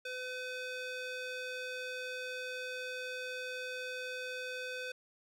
square tone with band-pass filter, 506 Hz, B4, 42 cents sharp, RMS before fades -41 dBFS, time 0.05-4.92 s, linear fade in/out 5 ms, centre 2400 Hz, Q 0.82, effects none

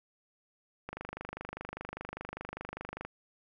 click train, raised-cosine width 0.5 ms, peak -24 dBFS, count 55, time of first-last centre 0.89-3.05 s, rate 25 Hz, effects none

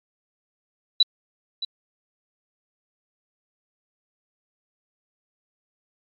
sine tone with echo, 3951 Hz, B7, in tune, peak -12 dBFS, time 1-1.03 s, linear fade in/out 5 ms, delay 620 ms, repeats 1, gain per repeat -13 dB, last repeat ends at 1.65 s, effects MP3 64 kbps

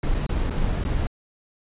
brown noise with dropouts, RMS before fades -23 dBFS, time 0.03-1.07 s, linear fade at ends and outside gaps 2 ms, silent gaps 0.142-0.146 / 0.265-0.292 / 0.498-0.507 / 0.84-0.85 s, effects resampled to 8000 Hz

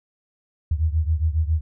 sine beating tone pair, 77 / 84.3 Hz, D#2 / E2, -17 / +39 cents, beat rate 7.3 Hz, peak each -20 / -23 dBFS, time 0.71-1.61 s, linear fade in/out 5 ms, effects none

